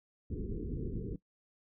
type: low-pass noise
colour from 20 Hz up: pink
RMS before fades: -38 dBFS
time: 0.3-1.16 s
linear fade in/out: 5 ms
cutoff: 460 Hz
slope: 96 dB/octave
effects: noise-tail reverb RT60 0.1 s tail -19 dB re dry